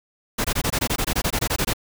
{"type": "noise bursts", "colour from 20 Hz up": "pink", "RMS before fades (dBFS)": -22, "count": 16, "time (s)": [0.38, 1.735], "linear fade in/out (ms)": 10, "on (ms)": 65, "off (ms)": 21, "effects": []}